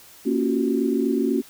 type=chord; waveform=sine; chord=Gb major seventh; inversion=first; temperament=equal with one note detuned; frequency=233.1 / 277.2 / 349.2 / 377.3 Hz; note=Bb3 / Db4 / F4 / Gb4; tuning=0 / 0 / 0 / +34 cents; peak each=-24 / -23 / -27 / -25 dBFS; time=0.25-1.42 s; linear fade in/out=20 ms; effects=white hiss -48 dBFS RMS until 1.49 s